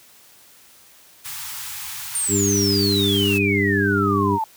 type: band-stop noise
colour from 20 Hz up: white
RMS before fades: -32 dBFS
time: 1.24-3.39 s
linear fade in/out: 20 ms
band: 150 to 790 Hz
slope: 96 dB/octave
type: exponential sweep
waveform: sine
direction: down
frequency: 9100 to 863 Hz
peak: -20 dBFS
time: 2.15-4.44 s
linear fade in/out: 2 ms
type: harmonic tone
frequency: 100 Hz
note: G2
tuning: 35 cents sharp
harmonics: 1 / 2 / 3 / 4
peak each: -23 / -23 / -23 / -23 dBFS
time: 2.28-4.39 s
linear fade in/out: 50 ms
effects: white hiss -50 dBFS RMS until 4.56 s + high-pass 60 Hz 12 dB/octave